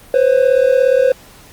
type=tone pair together; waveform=triangle; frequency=501 / 538.1 Hz; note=B4 / C5; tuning=+25 / +48 cents; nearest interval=minor second; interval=123 cents; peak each=-10 dBFS; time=0.14-1.12 s; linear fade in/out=2 ms; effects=pink hiss -42 dBFS RMS until 1.52 s + Opus 32 kbps